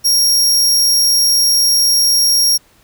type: tone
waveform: sawtooth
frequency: 5588 Hz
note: F8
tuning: in tune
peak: -7 dBFS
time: 0.04-2.58 s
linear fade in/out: 20 ms
effects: pink hiss -51 dBFS RMS until 2.83 s